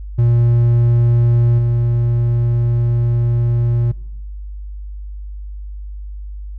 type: tone with level steps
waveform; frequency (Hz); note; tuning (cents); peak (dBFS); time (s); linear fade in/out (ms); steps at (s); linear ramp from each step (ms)
triangle; 118.4; A#2; +27; -8 / -11; 0.18-3.92; 10; 1.58; 10
effects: noise-tail reverb RT60 0.7 s tail -20 dB re dry + added 50 Hz sine -26 dBFS peak until 6.58 s